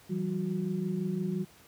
sine tone cluster, 164.8 / 190.6 / 365.1 Hz, E3 / G3 / F#4, 0 / -48 / -23 cents, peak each -34 / -31 / -37 dBFS, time 0.09-1.45 s, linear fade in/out 20 ms, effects pink hiss -57 dBFS RMS until 1.67 s + high-pass 80 Hz 12 dB/octave

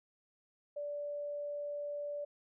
sine tone, 582 Hz, D5, 16 cents flat, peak -37 dBFS, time 0.76-2.25 s, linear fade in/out 10 ms, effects none

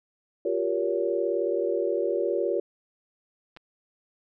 sine chord, G half-diminished seventh, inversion third, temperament just, 352.8 / 392 / 470.4 / 564.5 Hz, F4 / G4 / Bb4 / Db5, +18 / 0 / +16 / +31 cents, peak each -29 dBFS, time 0.45-2.6 s, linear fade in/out 5 ms
clicks, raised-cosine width 0.3 ms, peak -30 dBFS, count 2, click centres 3.565 / 3.571 s
effects none

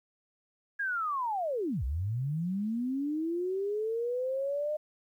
sine linear two-way sweep, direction down then up, 1661.2 to 59 to 612 Hz, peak -29 dBFS, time 0.79-4.77 s, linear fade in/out 10 ms, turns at 1.84 s, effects 11-bit

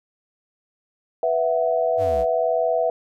sine chord, B suspended fourth, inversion none, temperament equal, 493.9 / 659.3 / 740 Hz, B4 / E5 / F#5, 0 / 0 / 0 cents, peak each -23 / -20 / -26 dBFS, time 1.23-2.9 s, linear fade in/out 2 ms
square linear sweep, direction down, 110 to 51.6 Hz, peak -30 dBFS, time 1.97-2.26 s, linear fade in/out 50 ms
effects none

